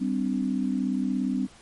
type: chord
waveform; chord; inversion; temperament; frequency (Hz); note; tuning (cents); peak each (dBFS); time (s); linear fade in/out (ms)
sine; G suspended fourth; none; equal with one note detuned; 196 / 256.8 / 293.7; G3 / C4 / D4; 0 / -32 / 0; -28 / -26 / -32; 0-1.47; 20
effects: pink hiss -52 dBFS RMS until 1.61 s + MP3 48 kbps